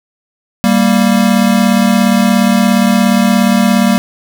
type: tone pair together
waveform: square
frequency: 196.01 / 233.1 Hz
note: G3 / A#3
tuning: 0 / 0 cents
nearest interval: minor third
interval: 300 cents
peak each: -11 dBFS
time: 0.64-3.98 s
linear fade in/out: 0 ms
effects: 7-bit